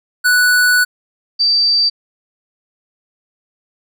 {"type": "tone pair in turn", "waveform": ["square", "sine"], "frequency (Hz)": [1480, 4653], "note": ["F#6", "D8"], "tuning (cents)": [0, -17], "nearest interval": "octave + minor sixth", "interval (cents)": 1983, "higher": "second", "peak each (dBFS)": -10, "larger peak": "neither", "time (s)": [[0.24, 0.85], [1.39, 1.9]], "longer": "first", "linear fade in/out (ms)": 20, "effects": []}